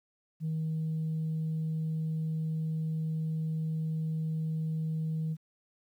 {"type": "tone", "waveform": "sine", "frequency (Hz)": 158.6, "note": "D#3", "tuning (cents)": 33, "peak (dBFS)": -28, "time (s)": [0.4, 5.37], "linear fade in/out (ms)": 50, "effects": ["tanh soft clip ceiling -27 dBFS", "11-bit"]}